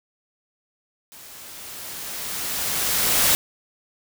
white noise with level ramp, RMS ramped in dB -44 to -17 dBFS, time 1.12-3.35 s, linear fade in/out 0 ms, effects none

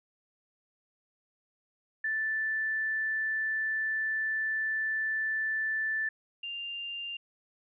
sine tone pair in turn, 1760 / 2794 Hz, A6 / F7, 0 / 0 cents, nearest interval minor sixth, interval 800 cents, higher second, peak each -28 / -35 dBFS, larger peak first, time 2.04-6.09 / 6.43-7.17 s, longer first, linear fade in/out 5 ms, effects none

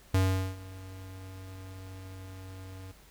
square tone with ADSR envelope, 94.4 Hz, F#2, 35 cents sharp, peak -22 dBFS, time 0.14-2.92 s, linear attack 4 ms, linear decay 410 ms, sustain -21 dB, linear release 10 ms, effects added 50 Hz sine -58 dBFS peak until 3.1 s + pink hiss -58 dBFS RMS until 3.1 s

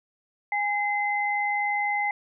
sine tone pair together, 822.4 / 2058 Hz, G#5 / C7, -17 / -29 cents, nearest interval octave + major third, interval 1588 cents, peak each -26 dBFS, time 0.52-2.11 s, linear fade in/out 2 ms, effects none

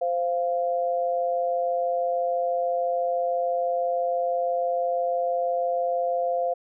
sine tone pair together, 520.1 / 694 Hz, C5 / F5, -10 / -11 cents, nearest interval perfect fourth, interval 499 cents, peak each -25 / -25 dBFS, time 0.01-6.54 s, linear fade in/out 10 ms, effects none

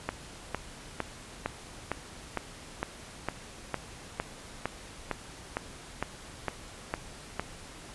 click train, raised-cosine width 0.5 ms, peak -14 dBFS, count 17, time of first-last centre 0.09-7.396 s, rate 2.19 Hz, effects pink hiss -47 dBFS RMS until 7.94 s + resampled to 24000 Hz

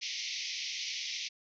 white band-pass noise, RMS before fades -38 dBFS, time 0.01-1.29 s, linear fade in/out 20 ms, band 2000 to 6100 Hz, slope 96 dB/octave, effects none

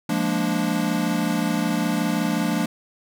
square chord, Bb dominant seventh, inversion second, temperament equal with one note detuned, 173.91 / 207.7 / 233.1 / 293.7 Hz, F3 / Ab3 / Bb3 / D4, -7 / 0 / 0 / 0 cents, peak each -27 dBFS, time 0.09-2.66 s, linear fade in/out 5 ms, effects none

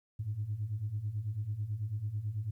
sine beating tone pair, 100.2 / 109.3 Hz, G2 / A2, +38 / -11 cents, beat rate 9.1 Hz, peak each -38 / -34 dBFS, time 0.19-2.51 s, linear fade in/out 10 ms, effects tanh soft clip ceiling -26 dBFS + 12-bit

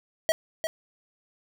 square tone with echo, 644 Hz, E5, 41 cents flat, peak -20 dBFS, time 0.29-0.32 s, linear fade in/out 0 ms, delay 350 ms, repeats 1, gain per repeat -7 dB, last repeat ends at 0.67 s, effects none

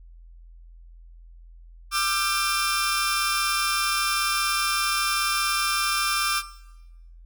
sawtooth tone cluster, 1189 / 1354 / 1573 / 5340 Hz, D6 / E6 / G6 / E8, +21 / +46 / +6 / +22 cents, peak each -20 / -26 / -28 / -25 dBFS, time 1.91-6.43 s, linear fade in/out 50 ms, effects noise-tail reverb RT60 1.0 s tail -18 dB re dry + added 42 Hz sine -44 dBFS peak until 7.25 s

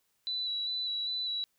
sine tone with vibrato, 3951 Hz, B7, in tune, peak -31 dBFS, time 0.27-1.44 s, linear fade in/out 0 ms, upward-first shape square, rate 2.5 Hz, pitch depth 16 cents each way, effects white hiss -75 dBFS RMS until 1.58 s

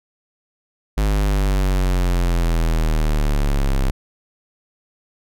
square linear sweep, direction down, 51.91 to 32.7 Hz, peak -16 dBFS, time 0.97-3.91 s, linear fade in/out 10 ms, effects none

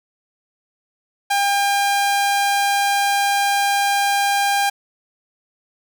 sawtooth tone, 802 Hz, G5, 39 cents sharp, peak -12 dBFS, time 1.3-4.7 s, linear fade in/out 10 ms, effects none

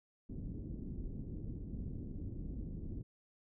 pink low-pass noise, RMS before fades -43 dBFS, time 0.29-3.03 s, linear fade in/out 10 ms, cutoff 310 Hz, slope 24 dB/octave, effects none

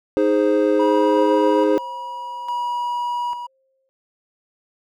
triangle chord, Ab major, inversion second, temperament equal, 311.1 / 415.3 / 523.3 Hz, Eb4 / Ab4 / C5, 0 / 0 / 0 cents, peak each -17 dBFS, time 0.17-1.78 s, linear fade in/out 0 ms
triangle tone with tremolo, 966 Hz, B5, 39 cents flat, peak -19 dBFS, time 0.79-3.47 s, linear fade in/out 10 ms, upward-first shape square, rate 0.59 Hz, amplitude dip 55%
sine tone with exponential decay, 531 Hz, C5, 25 cents sharp, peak -27 dBFS, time 1.17-3.89 s, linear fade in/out 0 ms, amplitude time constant 590 ms
effects none

